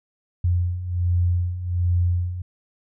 sine beating tone pair, 87.31 / 88.61 Hz, F2 / F2, 0 / +26 cents, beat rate 1.3 Hz, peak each -25 / -20 dBFS, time 0.44-2.42 s, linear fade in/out 5 ms, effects none

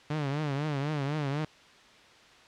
sawtooth tone with vibrato, 145.4 Hz, D3, 17 cents flat, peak -25 dBFS, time 0.1-1.45 s, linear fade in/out 5 ms, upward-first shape triangle, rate 4 Hz, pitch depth 140 cents each way, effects white hiss -55 dBFS RMS until 2.47 s + low-pass 4000 Hz 12 dB/octave

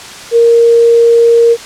sine tone, 466.2 Hz, A#4, in tune, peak -3 dBFS, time 0.31-1.57 s, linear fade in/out 50 ms, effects white hiss -28 dBFS RMS until 1.65 s + low-pass 7000 Hz 12 dB/octave

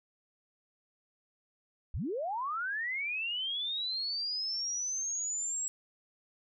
sine linear sweep, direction up, 39 to 7700 Hz, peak -32 dBFS, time 1.94-5.68 s, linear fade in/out 0 ms, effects none

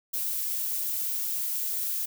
violet noise, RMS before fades -30 dBFS, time 0.13-2.06 s, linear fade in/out 10 ms, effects none

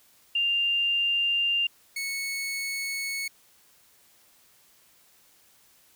sine / sawtooth tone pair in turn, 2794 / 2206 Hz, F7 / C#7, 0 / -9 cents, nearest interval major third, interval 409 cents, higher first, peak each -22 / -26 dBFS, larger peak first, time 0.35-1.67 / 1.96-3.28 s, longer neither, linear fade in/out 5 ms, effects white hiss -60 dBFS RMS until 5.95 s

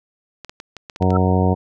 clicks, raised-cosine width 0.2 ms, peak -17 dBFS, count 8, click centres 0.447 / 0.495 / 0.601 / 0.767 / 0.898 / 0.961 / 1.025 / 1.105 s
harmonic tone, 92.6 Hz, F#2, 2 cents sharp, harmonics 1 / 2 / 3 / 4 / 5 / 6 / 7 / 8 / 10, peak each -17 / -19 / -24 / -25 / -24 / -28 / -28 / -25 / -27 dBFS, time 1-1.55 s, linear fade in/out 20 ms
sine tone with exponential growth, 1325 Hz, E6, 9 cents sharp, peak -17 dBFS, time 1.1-1.17 s, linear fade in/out 5 ms, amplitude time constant 15 ms
effects none

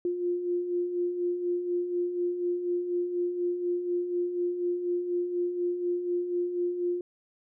sine beating tone pair, 349.2 / 353.3 Hz, F4 / F4, 0 / +20 cents, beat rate 4.1 Hz, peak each -36 / -27 dBFS, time 0.05-7.01 s, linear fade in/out 2 ms, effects none

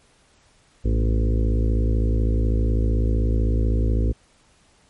harmonic tone with a mistuned harmonic, 55.9 Hz, A1, 28 cents sharp, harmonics 1 / 2 / 4 / 5 / 6 / 7 / 8 / 9, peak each -18 / -24 / -30 / -32 / -34 / -35 / -36 / -37 dBFS, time 0.84-4.13 s, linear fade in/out 20 ms, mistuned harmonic 2, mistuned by -56 cents, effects pink hiss -58 dBFS RMS until 4.89 s + MP3 48 kbps

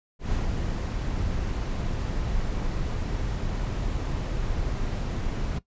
brown noise with ADSR envelope, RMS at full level -25 dBFS, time 0.19-5.59 s, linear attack 130 ms, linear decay 160 ms, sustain -3 dB, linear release 10 ms, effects noise-tail reverb RT60 0.1 s tail -17 dB re dry + resampled to 16000 Hz

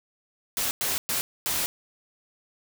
white noise bursts at uneven times, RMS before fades -27 dBFS, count 4, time 0.57-0.71 / 0.81-0.98 / 1.09-1.21 / 1.46-1.66 s, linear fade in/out 0 ms, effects none

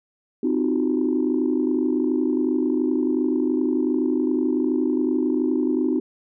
sine tone cluster, 257.4 / 308.9 / 351.6 / 378.9 Hz, C4 / D#4 / F4 / F#4, -28 / -12 / +12 / +41 cents, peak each -22 / -22 / -27 / -26 dBFS, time 0.43-6 s, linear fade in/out 5 ms, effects tanh soft clip ceiling -11 dBFS

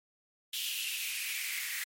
white noise with high-pass filter sweep, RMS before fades -36 dBFS, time 0.53-1.84 s, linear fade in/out 5 ms, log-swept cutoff 3100 to 1900 Hz, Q 5.3, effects MP3 64 kbps

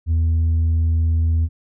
triangle tone with tanh clipping, 81.6 Hz, E2, 17 cents flat, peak -15 dBFS, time 0.06-1.49 s, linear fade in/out 50 ms, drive 7 dB, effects none

